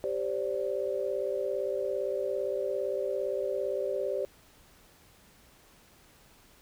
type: chord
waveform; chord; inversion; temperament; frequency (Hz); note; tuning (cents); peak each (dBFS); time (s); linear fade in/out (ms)
sine; G suspended fourth; none; equal with one note detuned; 392 / 523.3 / 580.9; G4 / C5 / D5; 0 / 0 / -19; -33; 0.04-4.25; 0
effects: pink hiss -59 dBFS RMS until 6.61 s